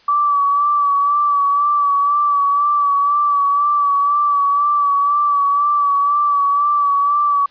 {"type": "tone with vibrato", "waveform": "sine", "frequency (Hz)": 1151, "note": "D6", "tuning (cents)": -35, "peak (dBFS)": -12, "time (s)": [0.08, 7.46], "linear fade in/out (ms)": 5, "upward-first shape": "sine", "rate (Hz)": 2, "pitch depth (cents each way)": 34, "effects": ["white hiss -51 dBFS RMS until 7.5 s", "resampled to 11025 Hz"]}